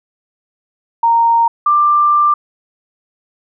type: tone pair in turn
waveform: sine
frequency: 927 / 1184.6 Hz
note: A#5 / D6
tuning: -10 / +15 cents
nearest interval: major third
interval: 425 cents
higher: second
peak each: -8 dBFS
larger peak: neither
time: 1.03-1.48 / 1.66-2.34 s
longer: second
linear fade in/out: 5 ms
effects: none